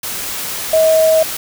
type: tone in noise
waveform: sine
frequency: 638 Hz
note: D#5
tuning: 43 cents sharp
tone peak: -8 dBFS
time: 0.73-1.23 s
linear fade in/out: 5 ms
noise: white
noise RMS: -23 dBFS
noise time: 0.03-1.37 s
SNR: +12 dB
effects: none